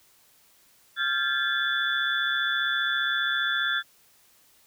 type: tone cluster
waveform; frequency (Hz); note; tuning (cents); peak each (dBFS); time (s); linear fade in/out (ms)
sine; 1385 / 1591 / 1726 / 3462; F6 / G6 / A6 / A7; -15 / +25 / -34 / -29; -29; 0.96-3.83; 50
effects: white hiss -60 dBFS RMS until 4.66 s